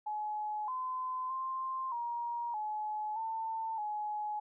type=tone with pitch steps; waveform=sine; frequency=847 / 1025 / 1049 / 946 / 851 / 894 / 843 Hz; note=G#5 / C6 / C6 / A#5 / G#5 / A5 / G#5; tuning=+34 / -36 / +4 / +25 / +42 / +27 / +26 cents; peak=-34 dBFS; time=0.06-4.4 s; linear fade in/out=10 ms; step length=620 ms; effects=none